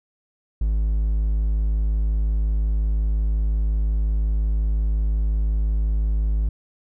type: tone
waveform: triangle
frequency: 52.8 Hz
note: G#1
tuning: 29 cents sharp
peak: -16 dBFS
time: 0.61-6.49 s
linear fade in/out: 5 ms
effects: none